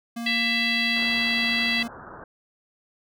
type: tone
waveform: square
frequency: 233.3 Hz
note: A#3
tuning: 2 cents sharp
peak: -30 dBFS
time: 0.16-1.88 s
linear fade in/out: 10 ms
type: harmonic tone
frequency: 664 Hz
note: E5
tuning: 12 cents sharp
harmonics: 3 / 4 / 5 / 6 / 7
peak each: -25 / -27 / -29 / -31 / -32 dBFS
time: 0.26-1.83 s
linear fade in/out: 5 ms
type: low-pass noise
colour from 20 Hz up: white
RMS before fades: -42 dBFS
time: 0.96-2.24 s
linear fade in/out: 2 ms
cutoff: 1600 Hz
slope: 96 dB/octave
effects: none